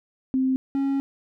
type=tone pair in turn; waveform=sine / triangle; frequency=261.6 / 274.6 Hz; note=C4 / C#4; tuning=0 / -16 cents; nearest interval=minor second; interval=84 cents; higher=second; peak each=-19 dBFS; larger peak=neither; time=0.34-0.56 / 0.75-1 s; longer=second; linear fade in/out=0 ms; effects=none